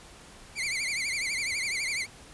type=tone with vibrato; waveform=sawtooth; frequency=2200 Hz; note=C#7; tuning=14 cents flat; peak=-25 dBFS; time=0.55-2.07 s; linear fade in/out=50 ms; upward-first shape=triangle; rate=12 Hz; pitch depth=170 cents each way; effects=pink hiss -50 dBFS RMS until 2.33 s + resampled to 24000 Hz